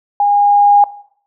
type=tone with level ramp; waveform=sine; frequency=816 Hz; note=G#5; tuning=31 cents flat; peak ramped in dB=-9 to -4 dBFS; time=0.2-0.84 s; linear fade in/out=2 ms; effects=noise-tail reverb RT60 0.6 s tail -18 dB re dry